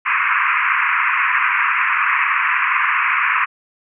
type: band-pass noise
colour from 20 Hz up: pink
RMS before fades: -17 dBFS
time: 0.05-3.46 s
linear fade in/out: 20 ms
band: 1000 to 2600 Hz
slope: 96 dB/octave
effects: none